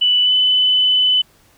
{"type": "tone with pitch glide", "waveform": "sine", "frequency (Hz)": [2973, 3009], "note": ["F#7", "F#7"], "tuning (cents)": [8, 28], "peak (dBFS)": -11, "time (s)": [0.01, 1.22], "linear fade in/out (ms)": 10, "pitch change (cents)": 20, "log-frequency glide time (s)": [0.23, 0.31], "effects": ["pink hiss -53 dBFS RMS until 1.57 s"]}